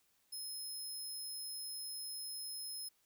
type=tone; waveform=20% pulse; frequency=5150 Hz; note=E8; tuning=41 cents flat; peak=-37 dBFS; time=0.32-2.89 s; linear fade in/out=10 ms; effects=white hiss -75 dBFS RMS until 3.05 s